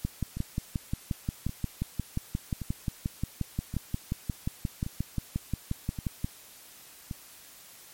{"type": "two click trains", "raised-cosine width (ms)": 5, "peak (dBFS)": [-22, -16], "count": [7, 36], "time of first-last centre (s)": [[0.37, 7.112], [0.05, 6.245]], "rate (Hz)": [0.89, 5.65], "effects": ["white hiss -51 dBFS RMS until 7.93 s", "MP3 64 kbps"]}